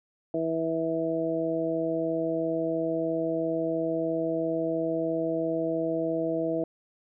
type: harmonic tone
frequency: 163 Hz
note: E3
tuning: 19 cents flat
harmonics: 1 / 2 / 3 / 4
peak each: -38 / -29 / -31 / -30 dBFS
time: 0.34-6.64 s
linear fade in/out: 2 ms
effects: none